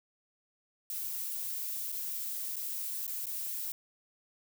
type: noise with dropouts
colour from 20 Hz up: violet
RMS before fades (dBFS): -37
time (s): 0.9-3.72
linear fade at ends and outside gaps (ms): 2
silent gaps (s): 1.92-1.924 / 2.559-2.565 / 3.068-3.077 / 3.258-3.267
effects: none